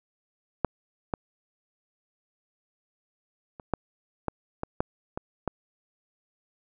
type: clicks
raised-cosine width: 1 ms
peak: -8 / -13 / -27 / -10 / -13 / -16 / -10 / -18 / -13 dBFS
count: 9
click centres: 0.647 / 1.138 / 3.598 / 3.737 / 4.283 / 4.634 / 4.805 / 5.175 / 5.477 s
effects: none